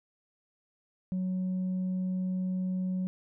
sine tone with tanh clipping, 185 Hz, F#3, in tune, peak -29 dBFS, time 1.12-3.07 s, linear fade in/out 0 ms, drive 1 dB, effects none

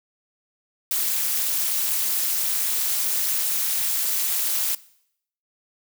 blue noise with amplitude modulation, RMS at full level -20 dBFS, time 0.91-4.75 s, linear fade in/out 2 ms, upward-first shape sine, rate 287 Hz, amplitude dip 80%, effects noise-tail reverb RT60 0.7 s tail -20 dB re dry

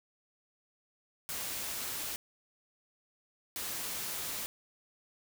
white noise bursts at uneven times, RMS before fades -38 dBFS, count 2, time 1.29-2.16 / 3.56-4.46 s, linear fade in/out 0 ms, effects none

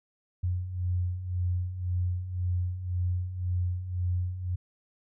sine beating tone pair, 88.4 / 90.3 Hz, F2 / F#2, +22 / -42 cents, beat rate 1.9 Hz, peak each -34 / -28 dBFS, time 0.43-4.56 s, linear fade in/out 10 ms, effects none

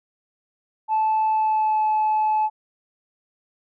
sine tone with pitch glide, 872 to 861.5 Hz, A5 to A5, -16 to -37 cents, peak -16 dBFS, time 0.88-2.5 s, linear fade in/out 50 ms, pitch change -21 cents, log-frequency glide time 1.29-1.84 s, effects tanh soft clip ceiling -15 dBFS

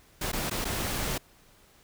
pink noise with dropouts, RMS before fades -31 dBFS, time 0.21-1.18 s, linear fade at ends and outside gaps 5 ms, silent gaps 0.318-0.33 / 0.499-0.51 / 0.646-0.651 s, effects pink hiss -59 dBFS RMS until 1.83 s

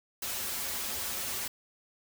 white noise with comb filter, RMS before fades -35 dBFS, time 0.22-1.48 s, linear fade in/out 5 ms, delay 6.5 ms, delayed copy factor -0.8, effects none

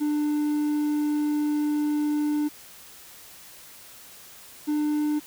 triangle tone pair in turn, 297.7 / 299.3 Hz, D4 / D4, +24 / +33 cents, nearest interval unison, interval 9 cents, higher second, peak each -20 dBFS, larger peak neither, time 0-2.49 / 4.67-5.2 s, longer first, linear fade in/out 20 ms, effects white hiss -47 dBFS RMS until 5.26 s

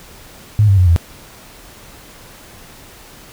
sine tone with pitch steps, 105.7 / 98.05 / 90.96 / 84.38 Hz, G#2 / G2 / F#2 / E2, +31 / +1 / -29 / +41 cents, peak -7 dBFS, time 0.59-0.962 s, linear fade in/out 0 ms, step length 93 ms, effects pink hiss -40 dBFS RMS until 3.32 s

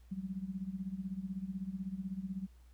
sine tone with tremolo, 190 Hz, F#3, 46 cents sharp, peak -34 dBFS, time 0.11-2.47 s, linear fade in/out 10 ms, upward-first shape sine, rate 16 Hz, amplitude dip 80%, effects added 60 Hz sine -56 dBFS peak until 2.73 s + pink hiss -72 dBFS RMS until 2.73 s

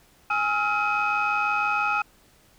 sine tone cluster, 828 / 1284 / 1390 / 2528 Hz, G#5 / E6 / F6 / D#7, -5 / -46 / -9 / +27 cents, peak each -26 dBFS, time 0.3-2.02 s, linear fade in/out 5 ms, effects tanh soft clip ceiling -15 dBFS + pink hiss -58 dBFS RMS until 2.58 s

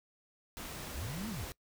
pink noise, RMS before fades -44 dBFS, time 0.57-1.52 s, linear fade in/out 0 ms
sine linear two-way sweep, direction up then down, 42.56 to 234.1 to 42.56 Hz, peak -38 dBFS, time 0.93-1.46 s, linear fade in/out 20 ms, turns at 1.29 s
effects noise-tail reverb RT60 0.1 s tail -22 dB re dry

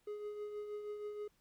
triangle tone with tremolo, 417.6 Hz, G#4, 10 cents sharp, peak -37 dBFS, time 0.07-1.28 s, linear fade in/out 5 ms, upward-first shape triangle, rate 6.3 Hz, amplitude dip 50%, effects pink hiss -75 dBFS RMS until 1.4 s

